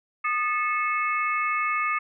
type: harmonic tone with a mistuned harmonic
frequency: 435.9 Hz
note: A4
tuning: 16 cents flat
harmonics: 3 / 4 / 5 / 6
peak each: -25 / -36 / -27 / -34 dBFS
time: 0.24-1.99 s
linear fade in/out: 10 ms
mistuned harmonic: 3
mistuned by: -110 cents
effects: none